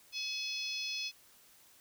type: harmonic tone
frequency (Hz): 853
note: G#5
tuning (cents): +46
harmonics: 3 / 4 / 5 / 6 / 7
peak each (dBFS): -40 / -42 / -43 / -41 / -47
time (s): 0.12-1.12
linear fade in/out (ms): 50
effects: white hiss -62 dBFS RMS until 1.8 s